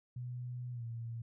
sine tone with pitch glide, 123.47 to 115.87 Hz, B2 to A#2, 0 to -10 cents, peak -39 dBFS, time 0.16-1.22 s, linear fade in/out 5 ms, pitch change -110 cents, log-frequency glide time 0.72-0.84 s, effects none

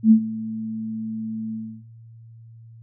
sine tone with ADSR envelope, 220.9 Hz, A3, 7 cents sharp, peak -7 dBFS, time 0.03-1.83 s, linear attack 81 ms, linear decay 83 ms, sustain -20 dB, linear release 300 ms, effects noise-tail reverb RT60 0.6 s tail -26 dB re dry + added 114 Hz sine -42 dBFS peak until 2.82 s

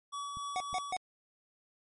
square tone with tremolo, 1139 Hz, C#6, 47 cents sharp, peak -37 dBFS, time 0.12-0.93 s, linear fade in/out 20 ms, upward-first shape triangle, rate 3.6 Hz, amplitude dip 30%
clicks, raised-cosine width 5 ms, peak -37 dBFS, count 2, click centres 0.371 / 0.73 s
square tone bursts, 740 Hz, F#5, in tune, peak -32 dBFS, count 3, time 0.56-0.966 s, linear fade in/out 0 ms, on 42 ms, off 140 ms
effects MP3 48 kbps

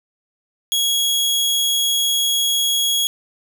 sawtooth tone, 3322 Hz, G#7, in tune, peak -13 dBFS, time 0.72-3.07 s, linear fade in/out 0 ms, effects none

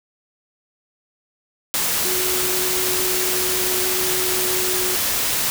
sine tone in noise, 368 Hz, F#4, 9 cents flat, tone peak -26 dBFS, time 2.05-4.95 s, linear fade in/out 0 ms, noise white, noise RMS -21 dBFS, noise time 1.74-5.5 s, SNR -8 dB, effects none

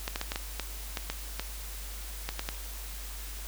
clicks, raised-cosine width 0.2 ms, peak -14 dBFS, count 12, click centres 0.079 / 0.159 / 0.214 / 0.319 / 0.359 / 0.597 / 0.972 / 1.1 / 1.396 / 2.29 / 2.394 / 2.489 s, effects added 50 Hz sine -39 dBFS peak until 3.47 s + white hiss -44 dBFS RMS until 3.47 s

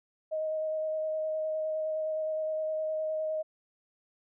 sine tone with vibrato, 626 Hz, D#5, 10 cents sharp, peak -29 dBFS, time 0.31-3.43 s, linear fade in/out 20 ms, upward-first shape square, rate 9.7 Hz, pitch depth 9 cents each way, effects none

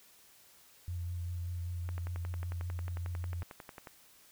sine tone with vibrato, 87.31 Hz, F2, in tune, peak -35 dBFS, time 0.88-3.43 s, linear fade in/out 0 ms, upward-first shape triangle, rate 5.1 Hz, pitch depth 27 cents each way
click train, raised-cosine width 0.5 ms, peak -30 dBFS, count 23, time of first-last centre 1.89-3.872 s, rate 11.1 Hz
effects white hiss -61 dBFS RMS until 4.31 s

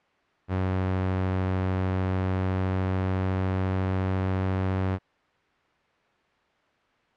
sawtooth tone with pitch glide, 93.4 to 94.43 Hz, F#2 to F#2, +17 to +36 cents, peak -20 dBFS, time 0.48-4.99 s, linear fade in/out 50 ms, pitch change +19 cents, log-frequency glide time 1.61-4.52 s, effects white hiss -64 dBFS RMS until 7.16 s + low-pass 2000 Hz 12 dB/octave

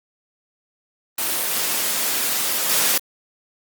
white noise with level steps, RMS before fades -22 / -18 dBFS, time 1.18-2.98 s, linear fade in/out 5 ms, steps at 2.69 s, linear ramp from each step 20 ms, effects high-pass 200 Hz 12 dB/octave + Opus 24 kbps

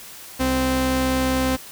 sawtooth tone pair together, 65 / 260 Hz, C2 / C4, -11 / -11 cents, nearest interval 2 octaves, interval 2400 cents, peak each -22 / -15 dBFS, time 0.39-1.57 s, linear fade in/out 20 ms, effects white hiss -40 dBFS RMS until 1.71 s

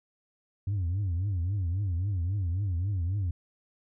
sine tone with vibrato, 93 Hz, F#2, 9 cents sharp, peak -24 dBFS, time 0.67-3.31 s, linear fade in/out 5 ms, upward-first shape triangle, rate 3.7 Hz, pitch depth 220 cents each way, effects tanh soft clip ceiling -25 dBFS

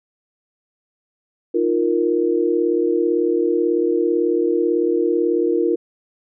sine chord, Eb suspended second, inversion none, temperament equal, 311.1 / 349.2 / 466.2 Hz, Eb4 / F4 / Bb4, 0 / 0 / 0 cents, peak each -22 / -18 / -20 dBFS, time 1.54-5.76 s, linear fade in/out 10 ms, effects none

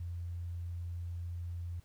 sine tone, 86.5 Hz, F2, 16 cents flat, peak -37 dBFS, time 0-1.8 s, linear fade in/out 5 ms, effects pink hiss -68 dBFS RMS until 1.84 s

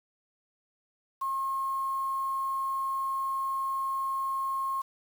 sine tone with quantisation, 1076 Hz, C6, 48 cents sharp, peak -28 dBFS, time 1.21-4.82 s, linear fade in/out 10 ms, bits 8, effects none

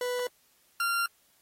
40% pulse tone pair in turn, 493.9 / 1383.3 Hz, B4 / F6, 0 / -17 cents, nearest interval octave + tritone, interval 1783 cents, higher second, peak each -28 / -25 dBFS, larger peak second, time 0.01-0.27 / 0.8-1.06 s, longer neither, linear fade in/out 2 ms, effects white hiss -66 dBFS RMS until 1.41 s + AAC 48 kbps

